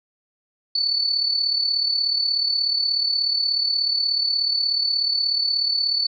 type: tone with amplitude modulation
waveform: sine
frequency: 4477 Hz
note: C#8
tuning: 16 cents sharp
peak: -16 dBFS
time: 0.75-6.07 s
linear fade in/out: 5 ms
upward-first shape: sine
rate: 36.6 Hz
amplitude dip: 60%
effects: none